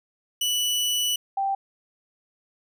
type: tone pair in turn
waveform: sawtooth / sine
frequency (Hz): 2960 / 784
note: F#7 / G5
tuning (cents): 0 / 0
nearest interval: octave + major seventh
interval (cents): 2300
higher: first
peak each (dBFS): -19 / -22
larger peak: first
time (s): 0.41-1.16 / 1.37-1.55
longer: first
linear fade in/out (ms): 5
effects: none